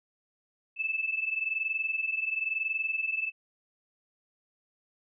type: tone pair together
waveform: sine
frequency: 2610 / 2631 Hz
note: E7 / E7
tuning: -18 / -4 cents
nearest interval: unison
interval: 14 cents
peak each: -33 / -30 dBFS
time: 0.76-3.32 s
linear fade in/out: 50 ms
effects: none